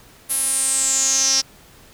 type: tone with band-pass filter sweep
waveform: sawtooth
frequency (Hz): 267.8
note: C4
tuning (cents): +40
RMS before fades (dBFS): -19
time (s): 0.29-1.42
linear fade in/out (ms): 20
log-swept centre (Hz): 11000 to 5400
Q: 8.9
effects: pink hiss -48 dBFS RMS until 1.93 s